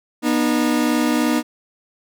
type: tone pair together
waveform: 40% pulse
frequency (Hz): 242.4 / 305.4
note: B3 / D#4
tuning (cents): -32 / -32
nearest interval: major third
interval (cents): 400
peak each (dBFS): -18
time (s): 0.22-1.43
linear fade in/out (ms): 50
effects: none